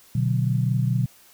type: chord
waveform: sine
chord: B minor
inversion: none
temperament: just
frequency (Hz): 123.47 / 148.16 / 185.21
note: B2 / D3 / F#3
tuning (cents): 0 / +16 / +2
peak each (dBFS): -21 / -25 / -27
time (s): 0.15-1.06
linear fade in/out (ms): 5
effects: white hiss -53 dBFS RMS until 1.33 s

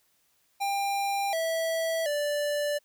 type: tone with pitch steps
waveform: square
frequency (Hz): 797 / 654 / 586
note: G5 / E5 / D5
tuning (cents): +28 / -14 / -4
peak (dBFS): -27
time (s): 0.6-2.79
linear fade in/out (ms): 20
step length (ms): 730
effects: white hiss -69 dBFS RMS until 2.84 s

